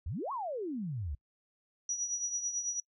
sine exponential two-way sweep, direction up then down, 64.5 to 1145 to 64.5 Hz, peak -34 dBFS, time 0.06-1.15 s, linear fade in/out 5 ms, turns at 0.32 s
sine tone with tremolo, 5830 Hz, F#8, 26 cents flat, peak -29 dBFS, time 1.89-2.8 s, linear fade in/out 2 ms, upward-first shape triangle, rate 9.1 Hz, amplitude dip 70%
effects noise-tail reverb RT60 0.1 s tail -26 dB re dry

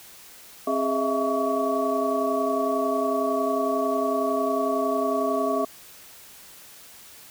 sine tone cluster, 267.1 / 412.7 / 639 / 670 / 1129 Hz, C4 / G#4 / D#5 / E5 / C#6, +36 / -11 / +46 / +28 / +31 cents, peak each -28 dBFS, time 0.67-5.65 s, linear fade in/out 5 ms, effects white hiss -47 dBFS RMS until 7.3 s

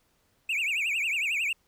triangle tone with vibrato, 2493 Hz, D#7, 3 cents sharp, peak -24 dBFS, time 0.49-1.53 s, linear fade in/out 5 ms, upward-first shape triangle, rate 11 Hz, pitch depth 240 cents each way, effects pink hiss -69 dBFS RMS until 1.67 s

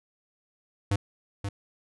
square tone with echo, 100 Hz, G2, 35 cents sharp, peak -23 dBFS, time 0.91-0.96 s, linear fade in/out 5 ms, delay 530 ms, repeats 1, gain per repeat -7 dB, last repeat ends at 1.49 s, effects resampled to 24000 Hz

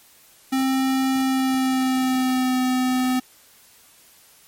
square tone with pitch glide, 264.4 to 255 Hz, C4 to C4, +18 to -44 cents, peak -19 dBFS, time 0.52-3.2 s, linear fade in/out 10 ms, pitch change -62 cents, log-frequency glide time 1.2-2.59 s, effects white hiss -52 dBFS RMS until 4.47 s + MP3 64 kbps

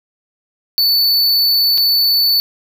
square tone with dropouts, 4484 Hz, C#8, 19 cents sharp, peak -11 dBFS, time 0.78-2.4 s, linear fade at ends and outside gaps 0 ms, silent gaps 1.776-1.78 s, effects none

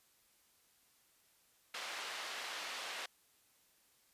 white band-pass noise, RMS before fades -44 dBFS, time 1.74-3.06 s, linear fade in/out 5 ms, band 580 to 3500 Hz, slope 12 dB/octave, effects white hiss -71 dBFS RMS until 4.13 s + resampled to 32000 Hz

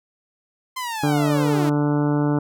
sawtooth linear sweep, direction down, 1046.5 to 293.7 Hz, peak -22 dBFS, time 0.76-1.7 s, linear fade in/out 10 ms
harmonic tone, 146.83 Hz, D3, in tune, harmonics 1 / 2 / 3 / 4 / 5 / 6 / 7 / 8 / 9 / 10, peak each -21 / -20 / -28 / -31 / -36 / -32 / -38 / -39 / -38 / -39 dBFS, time 1.03-2.39 s, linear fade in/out 5 ms
effects none

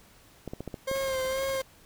clicks, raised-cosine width 2 ms, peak -22 dBFS, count 6, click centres 0.477 / 0.535 / 0.606 / 0.677 / 0.742 / 0.914 s
40% pulse tone with vibrato, 531 Hz, C5, 25 cents sharp, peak -27 dBFS, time 0.87-1.62 s, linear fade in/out 10 ms, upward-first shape sine, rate 2.1 Hz, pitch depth 33 cents each way
pink noise with tremolo, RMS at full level -42 dBFS, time 0.95-1.62 s, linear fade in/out 0 ms, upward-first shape triangle, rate 17 Hz, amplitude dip 50%
effects pink hiss -57 dBFS RMS until 1.85 s

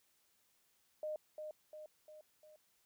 sine tone with echo, 613 Hz, D#5, 26 cents flat, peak -38 dBFS, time 1.03-1.16 s, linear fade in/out 2 ms, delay 350 ms, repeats 4, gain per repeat -5 dB, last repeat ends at 2.56 s, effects white hiss -75 dBFS RMS until 2.85 s

